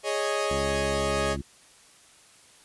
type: chord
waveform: sawtooth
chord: Ab suspended fourth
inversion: none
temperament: equal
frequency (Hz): 415.3 / 554.4 / 622.3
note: Ab4 / Db5 / Eb5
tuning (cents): 0 / 0 / 0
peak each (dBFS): -26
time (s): 0.03-1.37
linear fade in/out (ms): 50
type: harmonic tone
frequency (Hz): 68.5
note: C#2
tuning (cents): -20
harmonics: 1 / 2 / 3 / 4 / 5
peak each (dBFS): -34 / -36 / -36 / -40 / -39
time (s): 0.5-1.42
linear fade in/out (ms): 10
effects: white hiss -55 dBFS RMS until 2.64 s + resampled to 24000 Hz